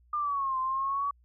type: exponential two-way sweep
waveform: sine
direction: down then up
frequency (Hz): 1212 to 1036 to 1140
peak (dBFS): -27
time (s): 0.13-1.11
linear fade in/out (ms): 5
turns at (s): 0.59
effects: added 60 Hz sine -59 dBFS peak until 1.24 s